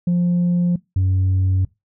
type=tone pair in turn; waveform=sine; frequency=175.6 / 93.86 Hz; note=F3 / F#2; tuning=+10 / +25 cents; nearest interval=major seventh; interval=1085 cents; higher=first; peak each=-12 dBFS; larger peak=neither; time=0.07-0.76 / 0.96-1.65 s; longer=neither; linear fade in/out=5 ms; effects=noise-tail reverb RT60 0.2 s tail -22 dB re dry + tanh soft clip ceiling -13 dBFS